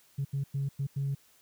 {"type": "tone bursts at uneven times", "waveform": "sine", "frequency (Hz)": 138.59, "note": "C#3", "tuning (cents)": 0, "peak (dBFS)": -27, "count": 5, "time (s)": [[0.18, 0.25], [0.33, 0.44], [0.54, 0.69], [0.79, 0.87], [0.96, 1.15]], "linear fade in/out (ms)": 10, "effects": ["tanh soft clip ceiling -25 dBFS", "white hiss -63 dBFS RMS until 1.41 s"]}